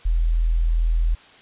sine tone, 41.2 Hz, E1, in tune, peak -16 dBFS, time 0.05-1.15 s, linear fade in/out 10 ms, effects white hiss -48 dBFS RMS until 1.41 s + resampled to 8000 Hz

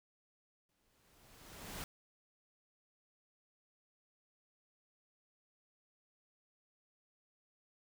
pink noise with exponential growth, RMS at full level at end -43 dBFS, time 0.69-1.84 s, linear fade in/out 1 ms, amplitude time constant 250 ms, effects none

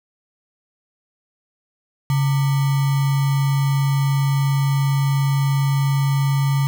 sine tone with sample-and-hold, 138.59 Hz, C#3, in tune, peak -15 dBFS, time 2.1-6.67 s, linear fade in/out 0 ms, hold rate 1050 Hz, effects none

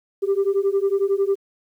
sine beating tone pair, 389.1 / 400.1 Hz, G4 / G4, -13 / +35 cents, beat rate 11 Hz, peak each -19 / -19 dBFS, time 0.22-1.36 s, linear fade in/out 20 ms, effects tanh soft clip ceiling -13 dBFS + 9-bit

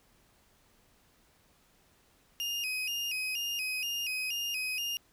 35% pulse tone with vibrato, 2668 Hz, E7, 20 cents sharp, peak -30 dBFS, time 2.4-4.97 s, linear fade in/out 0 ms, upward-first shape square, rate 2.1 Hz, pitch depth 99 cents each way, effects pink hiss -66 dBFS RMS until 5.12 s

